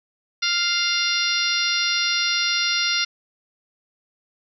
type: harmonic tone with a mistuned harmonic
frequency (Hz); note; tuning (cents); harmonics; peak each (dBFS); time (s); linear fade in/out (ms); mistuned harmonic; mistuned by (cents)
698.5; F5; 0; 2 / 3 / 4 / 5 / 6 / 7 / 8; -27 / -27 / -27 / -27 / -27 / -27 / -27; 0.42-3.05; 10; 5; +31
effects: none